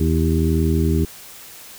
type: harmonic tone with a mistuned harmonic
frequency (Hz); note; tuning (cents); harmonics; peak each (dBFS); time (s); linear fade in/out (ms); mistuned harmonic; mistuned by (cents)
81.1; E2; -28; 1 / 2 / 3 / 4 / 5; -18 / -21 / -23 / -24 / -25; 0-1.05; 5; 5; -41
effects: white hiss -40 dBFS RMS until 1.78 s